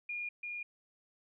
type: tone with echo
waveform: sine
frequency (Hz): 2425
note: D#7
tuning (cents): -45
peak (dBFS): -36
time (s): 0.09-0.29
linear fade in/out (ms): 5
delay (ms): 340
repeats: 1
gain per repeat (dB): -2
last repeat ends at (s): 0.63
effects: none